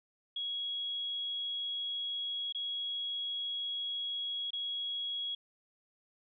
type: tone with dropouts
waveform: sine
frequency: 3322 Hz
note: G#7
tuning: in tune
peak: -34 dBFS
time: 0.36-5.35 s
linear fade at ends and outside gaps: 5 ms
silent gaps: 2.525-2.547 / 4.506-4.531 s
effects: none